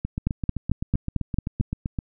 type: two click trains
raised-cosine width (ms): 5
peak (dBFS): -14 / -9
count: 16 / 7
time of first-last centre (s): 0.05-1.988 / 0.27-1.609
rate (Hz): 7.74 / 4.48
effects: none